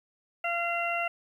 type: harmonic tone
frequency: 687 Hz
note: F5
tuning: 29 cents flat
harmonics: 1 / 2 / 3 / 4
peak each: -31 / -34 / -35 / -32 dBFS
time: 0.44-1.08 s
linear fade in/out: 5 ms
effects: 10-bit